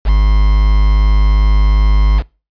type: tone with quantisation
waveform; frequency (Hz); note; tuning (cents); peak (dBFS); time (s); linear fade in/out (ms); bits
triangle; 51.3; G#1; -21; -4; 0.04-2.23; 50; 4
effects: noise-tail reverb RT60 0.3 s tail -24 dB re dry + resampled to 11025 Hz